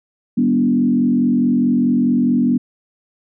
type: tone with frequency modulation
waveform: sine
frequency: 242.9 Hz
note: B3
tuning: 29 cents flat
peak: -12 dBFS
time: 0.37-2.58 s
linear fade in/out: 10 ms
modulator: 44.7 Hz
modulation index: 1
effects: none